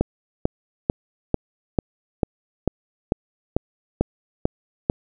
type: click train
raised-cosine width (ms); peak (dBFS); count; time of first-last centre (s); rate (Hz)
2; -4; 12; 0.01-4.899; 2.25
effects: none